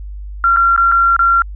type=tone with dropouts; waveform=sine; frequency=1373 Hz; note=F6; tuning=30 cents flat; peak=-8 dBFS; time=0.44-1.42 s; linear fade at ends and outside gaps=1 ms; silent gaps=0.563-0.57 / 0.763-0.777 / 0.916-0.921 / 1.165-1.192 s; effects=added 50 Hz sine -25 dBFS peak until 1.55 s